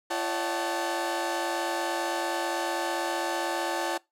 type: tone cluster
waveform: 30% pulse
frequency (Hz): 341.7 / 559 / 608 / 759 / 879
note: F4 / C#5 / D#5 / F#5 / A5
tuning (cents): -38 / +14 / -40 / +44 / -2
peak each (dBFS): -31 / -32 / -36 / -32 / -30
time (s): 0.1-3.98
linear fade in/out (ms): 10
effects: noise-tail reverb RT60 0.2 s tail -22 dB re dry + low-pass 12000 Hz 12 dB/octave